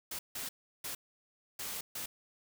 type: noise bursts at uneven times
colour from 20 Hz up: white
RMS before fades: -40 dBFS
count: 5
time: 0.11-0.19 / 0.35-0.49 / 0.84-0.95 / 1.59-1.81 / 1.95-2.06 s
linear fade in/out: 5 ms
effects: none